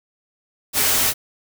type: noise with comb filter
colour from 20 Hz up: white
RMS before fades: -18 dBFS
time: 0.73-1.14 s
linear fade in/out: 50 ms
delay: 5.8 ms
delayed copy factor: -0.55
effects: none